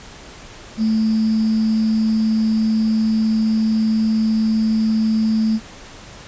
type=tone with sample-and-hold; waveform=sine; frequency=220 Hz; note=A3; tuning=in tune; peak=-14 dBFS; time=0.77-5.6 s; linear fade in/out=50 ms; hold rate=4900 Hz; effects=pink hiss -39 dBFS RMS until 6.27 s + resampled to 16000 Hz